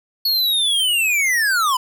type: linear sweep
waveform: square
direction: down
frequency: 4393 to 980 Hz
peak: -16 dBFS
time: 0.25-1.77 s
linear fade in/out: 5 ms
effects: none